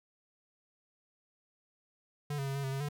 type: tone with pitch steps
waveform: square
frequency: 145.9 / 137.6 / 136.6 / 139.4 / 134.1 / 136.5 / 145.9 Hz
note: D3 / C#3 / C#3 / C#3 / C3 / C#3 / D3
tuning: -11 / -12 / -25 / +10 / +43 / -26 / -11 cents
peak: -34 dBFS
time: 2.3-2.888 s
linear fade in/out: 5 ms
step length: 84 ms
effects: none